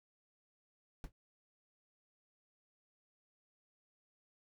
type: noise with exponential decay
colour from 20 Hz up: brown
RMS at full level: -38 dBFS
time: 1.04-1.12 s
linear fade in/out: 1 ms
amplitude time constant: 16 ms
effects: none